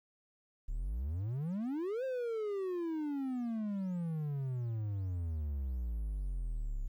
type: exponential two-way sweep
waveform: triangle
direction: up then down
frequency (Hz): 32.72 to 535 to 32.72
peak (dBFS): -32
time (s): 0.68-6.88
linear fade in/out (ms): 10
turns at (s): 2.04
effects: 12-bit